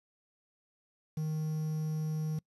triangle tone with quantisation, 155.56 Hz, D#3, in tune, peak -29 dBFS, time 1.17-2.39 s, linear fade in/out 5 ms, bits 9, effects noise-tail reverb RT60 0.1 s tail -25 dB re dry + resampled to 32000 Hz

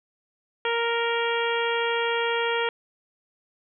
harmonic tone, 466.2 Hz, A#4, in tune, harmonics 1 / 2 / 3 / 4 / 5 / 6 / 7, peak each -26 / -29 / -31 / -32 / -33 / -34 / -34 dBFS, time 0.65-2.69 s, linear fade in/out 2 ms, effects none

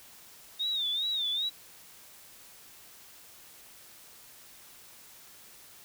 sine tone with vibrato, 3668 Hz, A#7, 29 cents flat, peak -28 dBFS, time 0.59-1.5 s, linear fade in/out 20 ms, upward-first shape sine, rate 2.5 Hz, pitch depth 110 cents each way, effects white hiss -53 dBFS RMS until 5.84 s

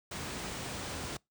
pink band-stop noise, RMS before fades -39 dBFS, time 0.11-1.17 s, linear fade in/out 5 ms, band 10000 to 15000 Hz, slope 96 dB/octave, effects noise-tail reverb RT60 0.2 s tail -26 dB re dry + high-pass 60 Hz 12 dB/octave

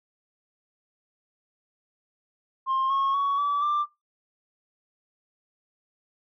sine tone with pitch steps, 1061 / 1090.2 / 1120.2 / 1151 / 1182.7 Hz, C6 / C#6 / C#6 / D6 / D6, +24 / -29 / +18 / -35 / +12 cents, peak -20 dBFS, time 2.66-3.86 s, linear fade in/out 50 ms, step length 240 ms, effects noise-tail reverb RT60 0.2 s tail -19 dB re dry + tanh soft clip ceiling -20 dBFS

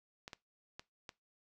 clicks, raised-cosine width 0.2 ms, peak -28 dBFS, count 4, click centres 0.279 / 0.332 / 0.795 / 1.092 s, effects noise-tail reverb RT60 0.2 s tail -21 dB re dry

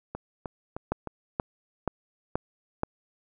two click trains, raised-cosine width 1 ms, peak -20 / -12 dBFS, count 4 / 5, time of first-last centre 0.15-1.073 / 0.92-2.834 s, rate 3.25 / 2.09 Hz, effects none

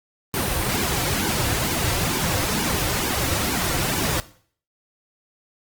pink noise with flanger, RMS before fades -23 dBFS, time 0.34-4.2 s, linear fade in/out 0 ms, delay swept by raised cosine 1.5 to 4.9 ms, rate 2.2 Hz, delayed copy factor -0.75, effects noise-tail reverb RT60 0.5 s tail -17 dB re dry + Opus 32 kbps

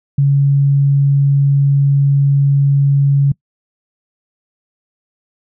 sine tone, 140 Hz, C#3, 18 cents sharp, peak -8 dBFS, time 0.18-3.32 s, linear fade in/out 5 ms, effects noise-tail reverb RT60 0.1 s tail -24 dB re dry

